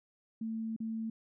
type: tone with dropouts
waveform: sine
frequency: 223.4 Hz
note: A3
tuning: 27 cents sharp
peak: -34 dBFS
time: 0.41-1.1 s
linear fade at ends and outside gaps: 5 ms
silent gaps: 0.764-0.802 s
effects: none